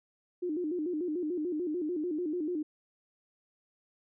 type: tone with vibrato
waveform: sine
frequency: 329.6 Hz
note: E4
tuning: in tune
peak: -30 dBFS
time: 0.42-2.63 s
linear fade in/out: 10 ms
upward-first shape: square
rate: 6.8 Hz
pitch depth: 140 cents each way
effects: none